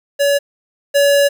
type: tone pair in turn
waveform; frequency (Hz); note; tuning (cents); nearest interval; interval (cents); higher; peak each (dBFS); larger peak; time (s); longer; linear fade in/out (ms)
square; 567 / 567; C#5 / C#5; +39 / +39; unison; 0; neither; -12 / -10; second; 0.19-0.39 / 0.94-1.29; second; 20
effects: 8-bit